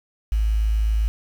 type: tone with quantisation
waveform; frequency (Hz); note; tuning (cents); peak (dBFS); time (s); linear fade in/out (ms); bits
sine; 53.8; A1; -38; -17; 0.32-1.08; 0; 7
effects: none